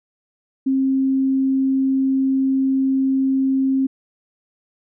sine tone, 266.9 Hz, C4, 35 cents sharp, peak -15 dBFS, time 0.66-3.87 s, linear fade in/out 10 ms, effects none

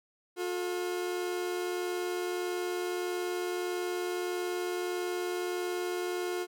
40% pulse tone pair together, 358.4 / 440 Hz, F4 / A4, +45 / 0 cents, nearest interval major third, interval 355 cents, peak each -31 / -39 dBFS, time 0.36-6.47 s, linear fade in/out 50 ms, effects none

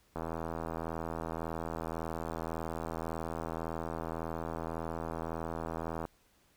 click train, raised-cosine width 1 ms, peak -23 dBFS, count 483, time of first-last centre 0.16-6.052 s, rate 81.8 Hz, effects pink hiss -68 dBFS RMS until 6.56 s

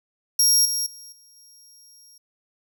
25% pulse tone with level steps, 5600 Hz, F8, 4 cents sharp, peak -10 / -18 / -36 / -46 / -44 dBFS, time 0.39-2.18 s, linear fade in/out 5 ms, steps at 0.65 / 0.86 / 1.12 / 1.36 s, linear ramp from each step 5 ms, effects none

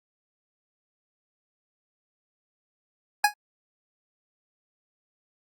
25% pulse tone with exponential decay, 830.6 Hz, G#5, in tune, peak -10 dBFS, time 3.24-3.34 s, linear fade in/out 5 ms, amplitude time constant 21 ms, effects Opus 48 kbps

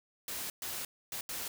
white noise bursts at uneven times, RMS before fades -39 dBFS, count 4, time 0.28-0.5 / 0.62-0.85 / 1.12-1.21 / 1.29-1.48 s, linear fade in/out 2 ms, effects none

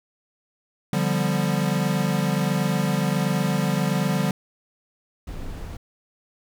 square chord, G dominant seventh, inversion second, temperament equal, 146.83 / 174.61 / 196 / 246.9 Hz, D3 / F3 / G3 / B3, 0 / 0 / 0 / 0 cents, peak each -26 / -26 / -26 / -32 dBFS, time 0.93-4.31 s, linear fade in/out 2 ms
brown noise, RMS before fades -33 dBFS, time 5.27-5.77 s, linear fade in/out 5 ms
effects none

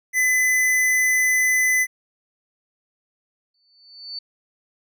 square tone, 2014 Hz, B6, 33 cents sharp, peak -17 dBFS, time 0.13-1.87 s, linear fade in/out 50 ms
sine tone with exponential growth, 4500 Hz, C#8, 25 cents sharp, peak -27 dBFS, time 3.54-4.19 s, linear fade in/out 5 ms, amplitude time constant 140 ms
effects none

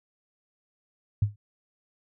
sine tone with exponential decay, 103.5 Hz, G#2, 5 cents flat, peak -16 dBFS, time 1.22-1.36 s, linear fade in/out 5 ms, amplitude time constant 29 ms, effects none

